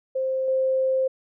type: tone with level steps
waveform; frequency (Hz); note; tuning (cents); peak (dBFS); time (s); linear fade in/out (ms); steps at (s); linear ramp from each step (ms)
sine; 525; C5; +6; -22 / -19; 0.15-1.08; 10; 0.48; 2
effects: none